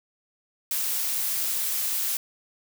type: noise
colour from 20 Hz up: blue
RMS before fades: -27 dBFS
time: 0.71-2.17 s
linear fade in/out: 2 ms
effects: none